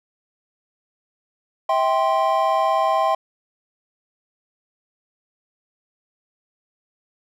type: chord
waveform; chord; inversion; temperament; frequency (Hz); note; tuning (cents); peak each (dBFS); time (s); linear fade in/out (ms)
triangle; C major; first; equal with one note detuned; 647.9 / 784 / 1046.5; E5 / G5 / C6; -30 / 0 / 0; -19; 1.69-3.15; 5
effects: none